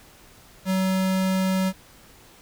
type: tone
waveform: square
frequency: 188.7 Hz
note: F#3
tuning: 34 cents sharp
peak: -21 dBFS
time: 0.65-1.73 s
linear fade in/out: 50 ms
effects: pink hiss -51 dBFS RMS until 2.41 s